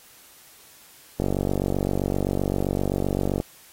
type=click train; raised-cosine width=2 ms; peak=-10 dBFS; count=106; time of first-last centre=1.2-3.401 s; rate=47.7 Hz; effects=white hiss -51 dBFS RMS until 3.72 s + AAC 48 kbps